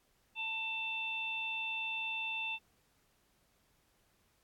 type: harmonic tone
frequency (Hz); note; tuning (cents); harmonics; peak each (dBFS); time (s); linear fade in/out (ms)
890; A5; +20; 1 / 3 / 4; -45 / -36 / -44; 0.35-2.59; 50
effects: pink hiss -73 dBFS RMS until 4.43 s + AAC 64 kbps